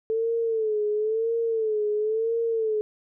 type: tone with vibrato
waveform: sine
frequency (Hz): 440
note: A4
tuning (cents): 0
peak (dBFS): -22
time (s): 0.1-2.81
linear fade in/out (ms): 0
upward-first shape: sine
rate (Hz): 0.98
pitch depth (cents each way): 84
effects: none